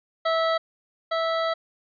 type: tone pair in turn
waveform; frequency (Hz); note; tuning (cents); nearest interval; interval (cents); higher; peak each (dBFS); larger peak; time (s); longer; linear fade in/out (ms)
25% pulse; 653 / 655.5; E5 / E5; -17 / -10; unison; 7; second; -17 / -19; first; 0.25-0.58 / 1.11-1.54; second; 10
effects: resampled to 11025 Hz